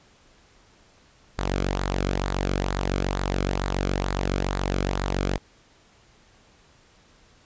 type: tone with flanger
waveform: sawtooth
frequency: 47.14 Hz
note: F#1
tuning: 33 cents sharp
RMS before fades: -26 dBFS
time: 1.38-5.38 s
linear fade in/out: 10 ms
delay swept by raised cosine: 0.34 to 1.11 ms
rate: 2.2 Hz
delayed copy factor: -0.5
effects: pink hiss -57 dBFS RMS until 7.45 s + resampled to 16000 Hz